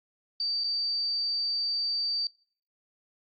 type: tone with dropouts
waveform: sine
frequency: 4631 Hz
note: D8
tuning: 25 cents flat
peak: -27 dBFS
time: 0.4-2.27 s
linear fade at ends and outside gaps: 2 ms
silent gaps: 0.638-0.642 s
effects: noise-tail reverb RT60 0.5 s tail -23 dB re dry + AAC 48 kbps